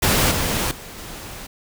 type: noise with level steps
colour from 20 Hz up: pink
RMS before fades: -17 / -22 / -37 / -35 dBFS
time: 0.02-1.47 s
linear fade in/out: 10 ms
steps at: 0.31 / 0.71 / 0.98 s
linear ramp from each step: 2 ms
effects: none